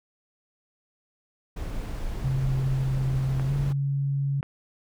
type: noise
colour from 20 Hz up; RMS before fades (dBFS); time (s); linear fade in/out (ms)
brown; -32; 1.56-3.73; 10
type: tone with pitch glide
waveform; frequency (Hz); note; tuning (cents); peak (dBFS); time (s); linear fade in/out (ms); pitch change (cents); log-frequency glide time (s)
sine; 132.7 to 139.22; C3 to C#3; +25 to +8; -23; 2.24-4.41; 5; +83; 3.45-3.51
type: clicks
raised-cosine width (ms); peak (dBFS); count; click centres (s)
0.5; -22; 2; 3.397 / 4.429
effects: none